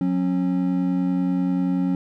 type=tone pair together; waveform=triangle; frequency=181.79 / 272.1 Hz; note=F#3 / C#4; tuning=-30 / -32 cents; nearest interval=perfect fifth; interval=698 cents; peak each=-20 / -20 dBFS; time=0.01-1.95 s; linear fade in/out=2 ms; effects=none